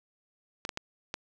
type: clicks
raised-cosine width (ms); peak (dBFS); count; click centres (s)
0.2; -16; 4; 0.651 / 0.692 / 0.774 / 1.141
effects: none

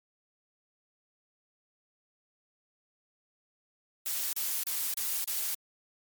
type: noise bursts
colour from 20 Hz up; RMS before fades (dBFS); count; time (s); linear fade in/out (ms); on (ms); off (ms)
blue; -32; 5; 4.06-5.546; 0; 270; 34
effects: MP3 96 kbps

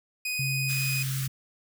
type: tone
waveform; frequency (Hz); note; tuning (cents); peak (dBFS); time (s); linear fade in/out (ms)
sawtooth; 2494; D#7; +3; -25; 0.25-1.03; 5
type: tone with pitch glide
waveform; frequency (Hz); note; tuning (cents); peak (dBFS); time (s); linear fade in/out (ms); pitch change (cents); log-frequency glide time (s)
sine; 134.6 to 133.44; C3 to C3; +49 to +34; -28; 0.39-1.28; 5; -15; 0.5-1.01
type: band-stop noise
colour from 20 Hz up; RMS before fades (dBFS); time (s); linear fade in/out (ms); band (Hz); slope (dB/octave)
white; -36; 0.68-1.28; 20; 260 to 1200; 48
effects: none

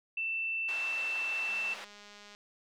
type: tone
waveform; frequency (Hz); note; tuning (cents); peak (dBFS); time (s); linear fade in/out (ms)
sine; 2669; E7; +21; -31; 0.17-1.74; 5
type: band-pass noise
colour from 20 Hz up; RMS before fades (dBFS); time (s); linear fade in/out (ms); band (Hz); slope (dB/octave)
pink; -45; 0.68-1.85; 10; 840 to 4100; 12
type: click train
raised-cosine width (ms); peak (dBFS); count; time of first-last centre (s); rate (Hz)
0.2; -35; 178; 1.49-2.349; 206
effects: none

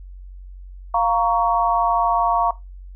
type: chord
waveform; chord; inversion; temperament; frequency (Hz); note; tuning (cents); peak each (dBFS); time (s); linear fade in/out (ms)
sine; Bb minor; second; just; 699.2 / 932.3 / 1118.8; F5 / Bb5 / Db6; +2 / 0 / +16; -20; 0.94-2.51; 5
effects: noise-tail reverb RT60 0.2 s tail -17 dB re dry + added 46 Hz sine -35 dBFS peak until 2.95 s

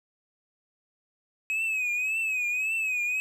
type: tone with vibrato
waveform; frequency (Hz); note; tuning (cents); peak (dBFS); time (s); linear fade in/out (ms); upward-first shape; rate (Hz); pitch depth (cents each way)
triangle; 2542; D#7; +36; -24; 1.5-3.2; 0; triangle; 1.8; 100
effects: none

